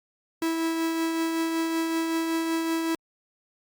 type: tone with tremolo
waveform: 45% pulse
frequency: 327.3 Hz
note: E4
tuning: 12 cents flat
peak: -23 dBFS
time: 0.42-2.95 s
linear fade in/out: 2 ms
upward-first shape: triangle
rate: 5.3 Hz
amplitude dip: 35%
effects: Opus 48 kbps